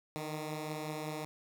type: beating tone pair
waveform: 10% pulse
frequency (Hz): 153.1 / 158.5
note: D#3 / D#3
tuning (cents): -28 / +32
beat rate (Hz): 5.4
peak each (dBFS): -30 / -37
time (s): 0.16-1.25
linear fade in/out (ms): 0
effects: none